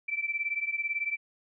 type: beating tone pair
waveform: sine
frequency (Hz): 2325 / 2343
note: D7 / D7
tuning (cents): -18 / -5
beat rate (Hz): 18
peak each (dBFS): -31 / -33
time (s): 0.08-1.17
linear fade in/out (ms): 10
effects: none